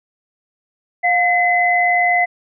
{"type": "tone pair together", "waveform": "sine", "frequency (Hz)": [710, 2032], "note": ["F5", "B6"], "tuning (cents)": [28, 49], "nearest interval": "octave + tritone", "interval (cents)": 1821, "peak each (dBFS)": -15, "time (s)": [1.03, 2.26], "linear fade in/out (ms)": 20, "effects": []}